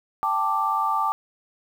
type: chord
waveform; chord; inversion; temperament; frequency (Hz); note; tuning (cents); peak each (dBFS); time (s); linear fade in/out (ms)
sine; G suspended second; none; just; 784 / 882 / 1176; G5 / A5 / D6; 0 / +4 / +2; -28 / -25 / -23; 0.23-1.12; 0
effects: 8-bit